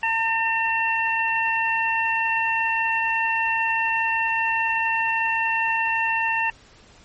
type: harmonic tone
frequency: 905 Hz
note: A5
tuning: 48 cents sharp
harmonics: 1 / 2 / 3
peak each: -24 / -24 / -24 dBFS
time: 0.03-6.5 s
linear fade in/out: 2 ms
effects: pink hiss -51 dBFS RMS until 7.04 s + MP3 32 kbps